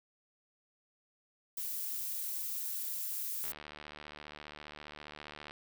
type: noise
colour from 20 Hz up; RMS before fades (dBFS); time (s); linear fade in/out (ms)
violet; -38; 1.57-3.52; 5
type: click train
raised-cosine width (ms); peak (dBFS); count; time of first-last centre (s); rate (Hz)
0.3; -30; 156; 3.44-5.509; 74.9
effects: none